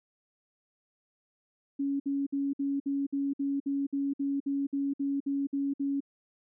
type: tone bursts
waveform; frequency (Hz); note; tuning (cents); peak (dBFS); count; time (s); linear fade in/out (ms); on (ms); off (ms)
sine; 278.6; C#4; +9; -27; 16; 1.79-6.005; 10; 210; 57
effects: none